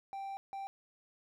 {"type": "tone bursts at uneven times", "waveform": "triangle", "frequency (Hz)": 784, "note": "G5", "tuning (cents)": 0, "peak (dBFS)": -37, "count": 2, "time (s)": [[0.13, 0.37], [0.53, 0.67]], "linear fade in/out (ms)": 0, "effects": []}